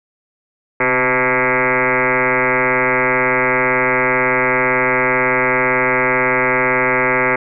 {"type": "tone with frequency modulation", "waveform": "sine", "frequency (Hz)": 1259, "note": "D#6", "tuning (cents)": 20, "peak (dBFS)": -12, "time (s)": [0.8, 7.36], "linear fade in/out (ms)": 5, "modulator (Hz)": 125, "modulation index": 7.9, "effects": []}